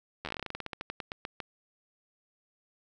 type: slowing click train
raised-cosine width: 0.3 ms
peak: -20 dBFS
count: 22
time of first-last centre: 0.25-1.402 s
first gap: 11 ms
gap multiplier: 1.14
effects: none